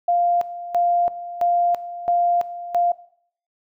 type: tone with tremolo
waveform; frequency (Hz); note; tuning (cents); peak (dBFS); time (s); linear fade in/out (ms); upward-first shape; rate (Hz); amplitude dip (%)
sine; 698; F5; -1; -15; 0.08-2.92; 5; square; 1.5; 80
effects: noise-tail reverb RT60 0.6 s tail -18 dB re dry